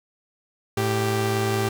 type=tone pair together; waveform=sawtooth; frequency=109.5 / 392 Hz; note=A2 / G4; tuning=-8 / 0 cents; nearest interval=octave + minor seventh; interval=2208 cents; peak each=-20 dBFS; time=0.77-1.69 s; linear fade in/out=5 ms; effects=none